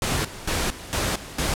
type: noise with tremolo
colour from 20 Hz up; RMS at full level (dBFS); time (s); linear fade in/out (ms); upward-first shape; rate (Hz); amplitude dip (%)
pink; -24; 0.02-1.54; 2; square; 2.2; 80
effects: low-pass 11000 Hz 12 dB/octave